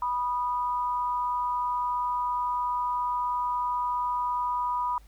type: tone pair together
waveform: sine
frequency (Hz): 981.5 / 1232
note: B5 / D#6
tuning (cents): -11 / -17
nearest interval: major third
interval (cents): 394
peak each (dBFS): -26 / -33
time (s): 0.02-4.98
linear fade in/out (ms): 2
effects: added 50 Hz sine -50 dBFS peak until 5.07 s + pink hiss -62 dBFS RMS until 5.07 s